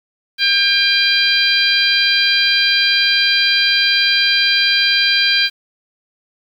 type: harmonic tone with a mistuned harmonic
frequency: 799 Hz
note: G5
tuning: 33 cents sharp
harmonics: 2 / 3 / 4 / 5 / 6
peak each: -18 / -18 / -18 / -18 / -18 dBFS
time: 0.38-5.5 s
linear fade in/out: 50 ms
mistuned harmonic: 6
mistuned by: -17 cents
effects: 7-bit